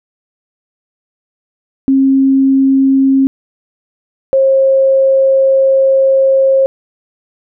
sine tone pair in turn, 269.1 / 536.5 Hz, C4 / C5, +49 / +43 cents, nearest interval octave, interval 1194 cents, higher second, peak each -6 dBFS, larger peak neither, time 1.88-3.27 / 4.33-6.66 s, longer second, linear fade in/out 0 ms, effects none

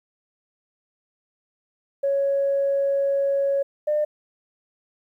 sine tone pair in turn, 555 / 600.6 Hz, C#5 / D5, +2 / +39 cents, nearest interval minor second, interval 137 cents, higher second, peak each -18 dBFS, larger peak neither, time 2.03-3.63 / 3.87-4.05 s, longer first, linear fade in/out 10 ms, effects tanh soft clip ceiling -14 dBFS + 10-bit

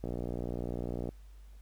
click train, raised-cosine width 2 ms, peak -23 dBFS, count 64, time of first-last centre 0.04-1.09 s, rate 60 Hz, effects added 50 Hz sine -49 dBFS peak until 1.61 s + pink hiss -68 dBFS RMS until 1.61 s

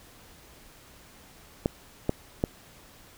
clicks, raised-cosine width 2 ms, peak -10 dBFS, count 3, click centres 1.659 / 2.094 / 2.439 s, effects pink hiss -53 dBFS RMS until 3.17 s

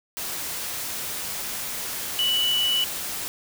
sine tone in noise, 2960 Hz, F#7, in tune, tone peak -20 dBFS, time 2.19-2.84 s, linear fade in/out 0 ms, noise white, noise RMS -31 dBFS, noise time 0.17-3.28 s, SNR +8 dB, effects none

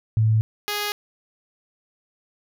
sine / 5% pulse tone pair in turn, 110 / 414.3 Hz, A2 / G#4, 0 / -4 cents, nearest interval octave + major seventh, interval 2296 cents, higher second, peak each -15 / -13 dBFS, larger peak second, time 0.17-0.41 / 0.68-0.92 s, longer neither, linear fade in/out 0 ms, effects none

